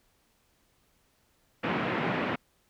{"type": "band-pass noise", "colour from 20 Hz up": "pink", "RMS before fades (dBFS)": -30, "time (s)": [1.63, 2.36], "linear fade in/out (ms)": 10, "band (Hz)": [140, 2600], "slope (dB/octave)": 24, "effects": ["pink hiss -69 dBFS RMS until 2.69 s"]}